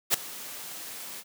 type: noise with ADSR envelope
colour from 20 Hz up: white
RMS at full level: -20 dBFS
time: 0.1-1.24 s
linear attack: 40 ms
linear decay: 6 ms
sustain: -20 dB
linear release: 54 ms
effects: high-pass 150 Hz 12 dB/octave